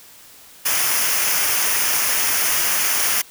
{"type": "noise with comb filter", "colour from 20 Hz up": "white", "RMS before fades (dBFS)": -19, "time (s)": [0.65, 3.22], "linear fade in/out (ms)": 10, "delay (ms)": 0.25, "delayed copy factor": -0.6, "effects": ["white hiss -45 dBFS RMS until 3.3 s"]}